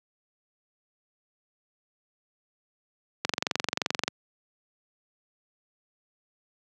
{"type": "click train", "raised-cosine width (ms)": 0.2, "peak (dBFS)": -7, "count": 20, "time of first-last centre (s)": [3.25, 4.08], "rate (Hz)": 22.9, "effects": ["high-pass 150 Hz 12 dB/octave"]}